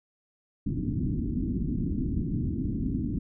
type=low-pass noise; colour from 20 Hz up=white; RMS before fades=-29 dBFS; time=0.66-3.19 s; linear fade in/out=10 ms; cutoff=300 Hz; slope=48 dB/octave; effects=none